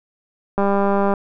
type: click train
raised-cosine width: 1 ms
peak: -6 dBFS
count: 112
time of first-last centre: 0.58-1.138 s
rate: 199 Hz
effects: none